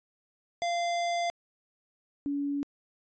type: tone pair in turn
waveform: square / sine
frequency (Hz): 691 / 284.2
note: F5 / C#4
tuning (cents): -19 / +43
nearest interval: octave + minor third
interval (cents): 1538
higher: first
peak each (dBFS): -28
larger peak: neither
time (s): 0.62-1.3 / 2.26-2.63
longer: first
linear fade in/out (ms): 0
effects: resampled to 16000 Hz